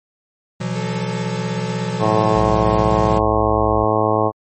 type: chord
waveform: square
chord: B suspended fourth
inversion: none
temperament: equal with one note detuned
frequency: 123.47 / 168.67 / 185 Hz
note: B2 / E3 / F#3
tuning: 0 / +40 / 0 cents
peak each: -26 dBFS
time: 0.6-3.19 s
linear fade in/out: 10 ms
type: tone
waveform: 30% pulse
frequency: 438.6 Hz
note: A4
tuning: 6 cents flat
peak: -25 dBFS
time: 0.75-2.41 s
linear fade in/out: 10 ms
type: harmonic tone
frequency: 108.2 Hz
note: A2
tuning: 29 cents flat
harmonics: 1 / 2 / 3 / 4 / 5 / 6 / 7 / 8 / 9 / 10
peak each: -23 / -27 / -23 / -21 / -22 / -22 / -23 / -24 / -27 / -22 dBFS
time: 1.99-4.32 s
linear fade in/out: 50 ms
type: tone with pitch glide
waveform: sine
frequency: 61.3 to 62.16 Hz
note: B1 to B1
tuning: -12 to +12 cents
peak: -23 dBFS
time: 2.35-3.85 s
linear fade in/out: 10 ms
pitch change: +24 cents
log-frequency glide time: 2.79-2.92 s
effects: MP3 32 kbps